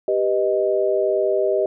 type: chord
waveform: sine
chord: G augmented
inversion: none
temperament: equal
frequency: 392 / 493.9 / 622.3 Hz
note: G4 / B4 / D#5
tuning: 0 / 0 / 0 cents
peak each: -20 / -24 / -20 dBFS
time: 0.08-1.66 s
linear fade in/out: 2 ms
effects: none